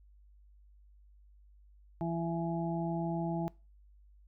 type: harmonic tone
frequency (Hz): 167.4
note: E3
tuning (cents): +27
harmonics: 1 / 2 / 4 / 5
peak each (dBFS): -34 / -37 / -40 / -41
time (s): 2.01-3.48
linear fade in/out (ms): 0
effects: noise-tail reverb RT60 0.3 s tail -23 dB re dry + added 50 Hz sine -57 dBFS peak until 4.27 s